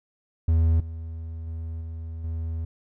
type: tone with level steps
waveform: triangle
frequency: 81.5 Hz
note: E2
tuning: 19 cents flat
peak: -15 / -30 / -28 / -30 / -25 dBFS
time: 0.48-2.65 s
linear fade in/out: 5 ms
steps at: 0.8 / 1.47 / 1.81 / 2.24 s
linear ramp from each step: 2 ms
effects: none